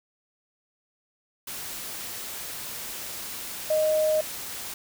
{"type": "tone in noise", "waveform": "sine", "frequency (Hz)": 620, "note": "D#5", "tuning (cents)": -6, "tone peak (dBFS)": -20, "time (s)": [3.7, 4.21], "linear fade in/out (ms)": 5, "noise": "white", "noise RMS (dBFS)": -36, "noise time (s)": [1.47, 4.74], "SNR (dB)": 13, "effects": []}